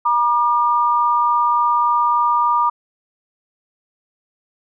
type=tone pair together; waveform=sine; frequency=956.6 / 1200 Hz; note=A#5 / D6; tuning=+44 / +37 cents; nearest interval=major third; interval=393 cents; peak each=-16 dBFS; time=0.05-2.7 s; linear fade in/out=10 ms; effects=none